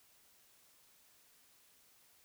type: silence
effects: white hiss -67 dBFS RMS until 2.24 s